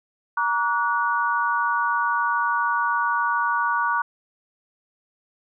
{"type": "tone cluster", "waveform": "sine", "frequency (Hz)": [940, 1147, 1464], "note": ["A#5", "D6", "F#6"], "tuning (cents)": [14, -41, -19], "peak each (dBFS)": -24, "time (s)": [0.37, 4.02], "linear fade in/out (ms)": 5, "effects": []}